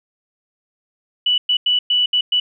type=tone bursts at uneven times; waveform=sine; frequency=2960 Hz; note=F#7; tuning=in tune; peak=-13 dBFS; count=6; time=1.26-1.38 / 1.49-1.57 / 1.66-1.79 / 1.9-2.06 / 2.13-2.21 / 2.32-2.4 s; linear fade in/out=5 ms; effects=none